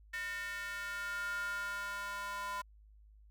square tone with high-pass filter sweep, 202 Hz, G#3, 48 cents flat, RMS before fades -40 dBFS, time 0.13-2.62 s, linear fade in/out 10 ms, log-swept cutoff 1800 to 1100 Hz, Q 6.7, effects added 52 Hz sine -57 dBFS peak until 3.3 s

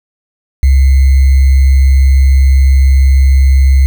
sine tone with sample-and-hold, 67 Hz, C2, 42 cents sharp, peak -3 dBFS, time 0.63-3.86 s, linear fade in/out 0 ms, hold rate 2100 Hz, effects none

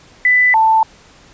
sine tone pair in turn, 1993 / 885.2 Hz, B6 / A5, +15 / +10 cents, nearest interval octave + major second, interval 1405 cents, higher first, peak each -8 dBFS, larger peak neither, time 0.25-0.54 / 0.54-0.83 s, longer neither, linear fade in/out 2 ms, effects pink hiss -45 dBFS RMS until 1.33 s + resampled to 16000 Hz

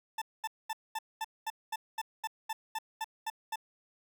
40% pulse tone bursts, 884 Hz, A5, 8 cents sharp, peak -32 dBFS, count 14, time 0.18-3.558 s, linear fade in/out 5 ms, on 37 ms, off 220 ms, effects none

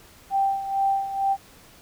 sine tone with tremolo, 784 Hz, G5, in tune, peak -18 dBFS, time 0.3-1.37 s, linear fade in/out 50 ms, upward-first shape sine, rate 2.2 Hz, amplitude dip 70%, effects pink hiss -51 dBFS RMS until 1.81 s

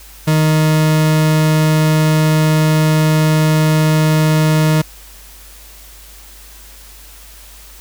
40% pulse tone, 155.6 Hz, D#3, in tune, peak -9 dBFS, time 0.27-4.82 s, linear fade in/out 10 ms, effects added 50 Hz sine -39 dBFS peak until 7.8 s + white hiss -40 dBFS RMS until 7.8 s

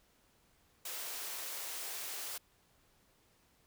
white high-pass noise, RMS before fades -42 dBFS, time 0.85-2.38 s, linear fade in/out 5 ms, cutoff 370 Hz, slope 24 dB/octave, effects pink hiss -70 dBFS RMS until 3.66 s

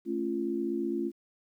sine chord, A augmented, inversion none, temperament just, 220 / 275 / 343.8 Hz, A3 / C#4 / E#4, 0 / -14 / -27 cents, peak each -35 / -34 / -31 dBFS, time 0.05-1.12 s, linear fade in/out 50 ms, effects 11-bit

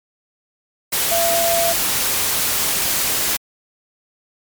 sine tone in noise, 677 Hz, E5, 46 cents sharp, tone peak -17 dBFS, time 1.11-1.73 s, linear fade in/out 10 ms, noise white, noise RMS -19 dBFS, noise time 0.92-3.37 s, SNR -1 dB, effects MP3 96 kbps

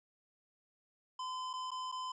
square tone with dropouts, 1021 Hz, C6, 43 cents flat, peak -39 dBFS, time 1.19-2.12 s, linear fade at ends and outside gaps 5 ms, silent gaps 1.532-1.536 / 1.707-1.715 / 1.917-1.923 s, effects resampled to 16000 Hz

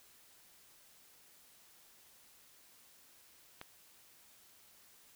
click, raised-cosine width 0.3 ms, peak -29 dBFS, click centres 3.614 s, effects white hiss -63 dBFS RMS until 5.15 s

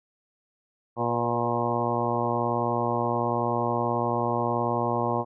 harmonic tone with a mistuned harmonic, 118.6 Hz, A#2, 30 cents sharp, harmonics 1 / 2 / 3 / 4 / 5 / 6 / 7 / 8 / 9, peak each -32 / -32 / -32 / -32 / -32 / -32 / -32 / -32 / -32 dBFS, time 0.96-5.25 s, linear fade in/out 50 ms, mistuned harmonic 4, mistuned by +32 cents, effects none

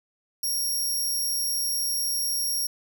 15% pulse tone, 5588 Hz, F8, in tune, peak -19 dBFS, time 0.43-2.67 s, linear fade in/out 5 ms, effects none

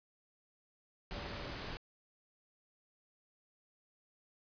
sine tone in noise, 577 Hz, D5, 31 cents flat, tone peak -52 dBFS, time 1.14-1.54 s, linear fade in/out 0 ms, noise pink, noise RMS -43 dBFS, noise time 1.11-1.77 s, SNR -12 dB, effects resampled to 11025 Hz

